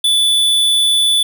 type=tone; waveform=square; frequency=3473 Hz; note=A7; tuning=23 cents flat; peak=-11 dBFS; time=0.04-1.23 s; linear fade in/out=5 ms; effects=none